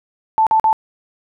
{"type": "tone bursts", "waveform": "sine", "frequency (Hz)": 880, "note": "A5", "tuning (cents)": 0, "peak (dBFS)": -10, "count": 3, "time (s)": [0.38, 0.729], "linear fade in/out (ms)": 0, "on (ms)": 87, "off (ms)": 44, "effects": []}